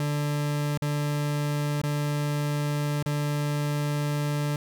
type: tone with dropouts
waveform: 40% pulse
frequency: 146.83 Hz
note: D3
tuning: in tune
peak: -24 dBFS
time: 0-4.56 s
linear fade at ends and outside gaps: 2 ms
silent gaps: 0.776-0.82 / 1.816-1.835 / 3.027-3.06 s
effects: none